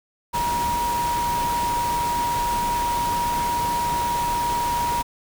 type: tone in noise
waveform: sine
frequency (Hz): 953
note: A#5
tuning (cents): +38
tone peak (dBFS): -21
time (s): 0.33-5.03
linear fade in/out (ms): 20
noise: pink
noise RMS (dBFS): -30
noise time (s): 0.33-5.03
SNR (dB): +6
effects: none